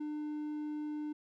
triangle tone, 300.5 Hz, D4, 40 cents sharp, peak -34 dBFS, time 0-1.13 s, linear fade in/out 10 ms, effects none

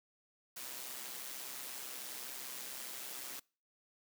white noise with amplitude modulation, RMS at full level -43 dBFS, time 0.56-3.4 s, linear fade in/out 10 ms, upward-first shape sine, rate 129 Hz, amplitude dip 50%, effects noise-tail reverb RT60 0.4 s tail -26 dB re dry + high-pass 200 Hz 12 dB/octave

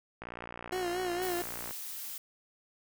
click train, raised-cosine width 0.5 ms, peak -26 dBFS, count 89, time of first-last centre 0.22-1.709 s, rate 59.1 Hz
30% pulse tone with vibrato, 358.8 Hz, F4, 47 cents sharp, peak -29 dBFS, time 0.72-1.42 s, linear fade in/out 5 ms, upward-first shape sine, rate 4.3 Hz, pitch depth 63 cents each way
blue noise, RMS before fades -41 dBFS, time 1.22-2.18 s, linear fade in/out 2 ms
effects none

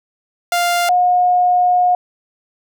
sawtooth / sine tone pair in turn, 698.5 / 719.8 Hz, F5 / F#5, 0 / -48 cents, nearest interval minor second, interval 52 cents, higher second, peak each -10 dBFS, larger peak neither, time 0.52-0.89 / 0.89-1.95 s, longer second, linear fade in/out 2 ms, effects none

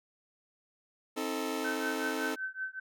sawtooth chord, A diminished, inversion first, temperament just, 264 / 316.8 / 440 Hz, C4 / Eb4 / A4, +16 / +31 / 0 cents, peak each -33 dBFS, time 1.16-2.36 s, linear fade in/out 20 ms
sine tone with tremolo, 1533 Hz, G6, 39 cents flat, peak -31 dBFS, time 1.64-2.8 s, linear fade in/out 10 ms, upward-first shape triangle, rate 5.3 Hz, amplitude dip 100%
effects none

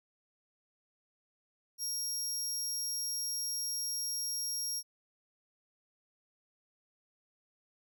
25% pulse tone, 5600 Hz, F8, 4 cents sharp, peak -29 dBFS, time 1.78-4.83 s, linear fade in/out 50 ms, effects none

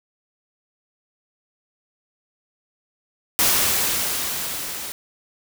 white noise with level ramp, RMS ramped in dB -17 to -32 dBFS, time 3.39-4.92 s, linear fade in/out 0 ms, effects none

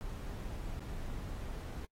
brown noise with dropouts, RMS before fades -41 dBFS, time 0.01-1.85 s, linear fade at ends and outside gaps 0 ms, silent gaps 0.795-0.805 s, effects noise-tail reverb RT60 0.1 s tail -24 dB re dry + AAC 48 kbps

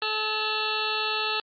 harmonic tone with a mistuned harmonic, 431.2 Hz, A4, 35 cents flat, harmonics 1 / 2 / 3 / 4 / 6 / 7 / 8 / 9 / 10, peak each -35 / -34 / -32 / -36 / -31 / -37 / -35 / -35 / -33 dBFS, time 0.02-1.4 s, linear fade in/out 2 ms, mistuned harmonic 6, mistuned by +64 cents, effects Opus 32 kbps

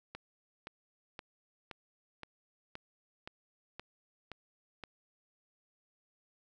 click train, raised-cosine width 0.3 ms, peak -27 dBFS, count 10, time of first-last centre 0.15-4.838 s, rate 1.92 Hz, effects none

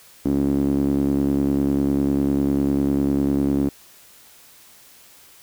sawtooth tone with band-pass filter, 70 Hz, C#2, 18 cents sharp, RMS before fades -20 dBFS, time 0.25-3.69 s, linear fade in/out 5 ms, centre 280 Hz, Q 3.9, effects white hiss -49 dBFS RMS until 5.42 s

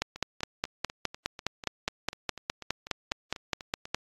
two click trains, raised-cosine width 0.2 ms, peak -10 / -23 dBFS, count 20 / 16, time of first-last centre 0.02-3.946 / 0.16-3.855 s, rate 4.84 / 4.06 Hz, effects AAC 32 kbps

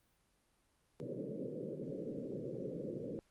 white band-pass noise, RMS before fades -43 dBFS, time 1-3.19 s, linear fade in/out 0 ms, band 120 to 550 Hz, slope 96 dB/octave, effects pink hiss -75 dBFS RMS until 3.3 s + Opus 32 kbps

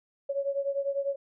sine beating tone pair, 554 / 564 Hz, C#5 / C#5, -1 / +30 cents, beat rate 10 Hz, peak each -29 / -32 dBFS, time 0.29-1.16 s, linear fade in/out 10 ms, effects none

